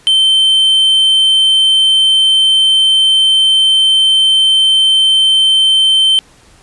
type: tone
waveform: triangle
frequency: 3100 Hz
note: G7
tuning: 20 cents flat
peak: -5 dBFS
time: 0.07-6.19 s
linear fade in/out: 0 ms
effects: pink hiss -45 dBFS RMS until 6.62 s + resampled to 24000 Hz